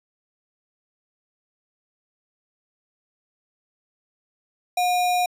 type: tone with sample-and-hold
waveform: sine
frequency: 719 Hz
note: F#5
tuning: 50 cents flat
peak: -18 dBFS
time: 4.77-5.26 s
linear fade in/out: 5 ms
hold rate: 3150 Hz
effects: resampled to 32000 Hz